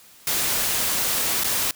white noise with dropouts, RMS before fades -23 dBFS, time 0.27-1.71 s, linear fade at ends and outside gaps 2 ms, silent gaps 1.437-1.443 s, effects white hiss -50 dBFS RMS until 1.75 s

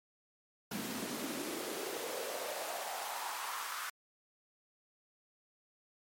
pink noise with high-pass filter sweep, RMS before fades -40 dBFS, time 0.71-3.9 s, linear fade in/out 5 ms, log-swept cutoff 200 to 1300 Hz, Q 3.5, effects MP3 64 kbps

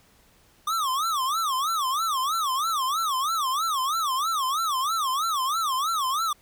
square tone with vibrato, 1177 Hz, D6, 3 cents sharp, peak -24 dBFS, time 0.67-6.33 s, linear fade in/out 5 ms, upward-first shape sine, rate 3.1 Hz, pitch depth 240 cents each way, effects pink hiss -59 dBFS RMS until 6.41 s

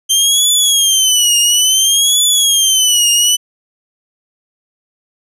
20% pulse tone with vibrato, 3136 Hz, G7, in tune, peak -3 dBFS, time 0.09-3.37 s, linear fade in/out 20 ms, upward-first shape triangle, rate 0.58 Hz, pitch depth 180 cents each way, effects none

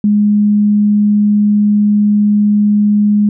sine tone, 207.7 Hz, G#3, in tune, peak -7 dBFS, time 0.04-3.29 s, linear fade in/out 2 ms, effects none

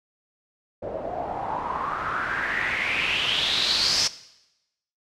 white noise with low-pass filter sweep, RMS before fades -26 dBFS, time 0.82-4.08 s, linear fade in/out 10 ms, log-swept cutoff 540 to 5400 Hz, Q 5.9, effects noise-tail reverb RT60 0.9 s tail -17 dB re dry

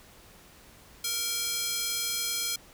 square tone with high-pass filter, 464.5 Hz, A#4, 6 cents flat, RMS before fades -31 dBFS, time 1.04-2.56 s, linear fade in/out 5 ms, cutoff 4100 Hz, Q 0.89, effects pink hiss -54 dBFS RMS until 2.73 s

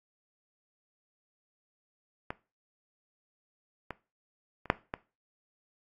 clicks, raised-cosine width 0.5 ms, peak -19 / -21 / -30 / -6 / -18 dBFS, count 5, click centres 2.305 / 3.907 / 4.657 / 4.701 / 4.939 s, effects noise-tail reverb RT60 0.3 s tail -18 dB re dry + AAC 48 kbps

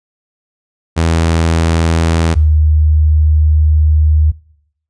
sawtooth / sine tone pair in turn, 82.3 / 76.79 Hz, E2 / D#2, -2 / -22 cents, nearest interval minor second, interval 120 cents, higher first, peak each -6 dBFS, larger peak neither, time 0.96-2.35 / 2.35-4.32 s, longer second, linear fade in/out 20 ms, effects noise-tail reverb RT60 0.7 s tail -22 dB re dry + resampled to 22050 Hz

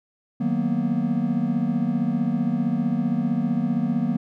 triangle chord, B major seventh, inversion first, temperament just, 154.34 / 185.21 / 231.5 / 246.9 Hz, D#3 / F#3 / A#3 / B3, -14 / +2 / -12 / 0 cents, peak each -27 / -25 / -22 / -24 dBFS, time 0.4-4.17 s, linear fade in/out 10 ms, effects none

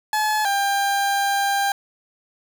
30% pulse tone pair in turn, 856 / 796.6 Hz, A5 / G5, -48 / +28 cents, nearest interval minor second, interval 124 cents, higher first, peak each -16 dBFS, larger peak neither, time 0.13-0.45 / 0.45-1.72 s, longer second, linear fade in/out 2 ms, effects none

